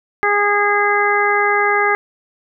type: harmonic tone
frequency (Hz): 410.3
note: G#4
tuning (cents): -21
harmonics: 1 / 2 / 3 / 4 / 5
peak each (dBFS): -19 / -19 / -19 / -19 / -19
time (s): 0.23-1.95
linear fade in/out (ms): 0
effects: none